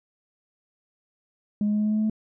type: tone with pitch steps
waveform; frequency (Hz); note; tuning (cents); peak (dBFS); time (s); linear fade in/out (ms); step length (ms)
sine; 207.7 / 209 / 210.4 / 211.7 / 213 / 214.4 / 215.8 / 217.1; G#3 / G#3 / G#3 / G#3 / G#3 / A3 / A3 / A3; 0 / +11 / +23 / +33 / +44 / -45 / -33 / -23; -19; 1.61-2.098; 2; 61
effects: tanh soft clip ceiling -18 dBFS